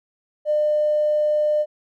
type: tone with tanh clipping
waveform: triangle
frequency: 602 Hz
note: D5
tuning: 43 cents sharp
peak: -16 dBFS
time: 0.45-1.66 s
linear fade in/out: 50 ms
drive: 2 dB
effects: none